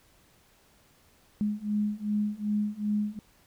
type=beating tone pair; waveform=sine; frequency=207.7 / 210.3 Hz; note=G#3 / G#3; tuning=0 / +22 cents; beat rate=2.6 Hz; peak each=-30 / -29 dBFS; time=1.41-3.19 s; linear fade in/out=0 ms; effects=pink hiss -62 dBFS RMS until 3.46 s